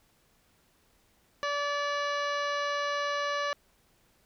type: harmonic tone with a mistuned harmonic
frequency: 577 Hz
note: D5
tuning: 31 cents flat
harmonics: 1 / 2 / 3 / 4 / 5 / 6 / 7 / 8 / 9 / 10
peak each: -33 / -32 / -35 / -43 / -42 / -50 / -43 / -52 / -50 / -49 dBFS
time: 1.43-3.53 s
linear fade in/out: 0 ms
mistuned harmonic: 10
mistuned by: +38 cents
effects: pink hiss -67 dBFS RMS until 4.25 s